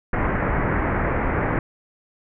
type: low-pass noise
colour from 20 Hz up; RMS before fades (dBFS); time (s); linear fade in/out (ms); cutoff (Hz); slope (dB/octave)
pink; -22; 0.13-1.59; 2; 2100; 48
effects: none